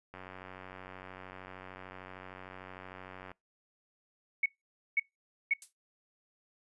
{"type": "click train", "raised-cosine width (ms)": 0.5, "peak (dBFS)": -31, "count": 297, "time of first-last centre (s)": [0.14, 3.316], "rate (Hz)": 93.2}
{"type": "tone bursts", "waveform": "sine", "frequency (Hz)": 2217, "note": "C#7", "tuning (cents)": 0, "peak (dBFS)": -24, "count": 3, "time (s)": [4.43, 5.537], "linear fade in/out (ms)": 5, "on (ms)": 29, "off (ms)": 510}
{"type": "noise with exponential decay", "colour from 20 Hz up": "violet", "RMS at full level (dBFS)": -38, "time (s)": [5.62, 5.73], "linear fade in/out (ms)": 1, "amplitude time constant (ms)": 23}
{"effects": ["noise-tail reverb RT60 0.2 s tail -25 dB re dry", "resampled to 24000 Hz"]}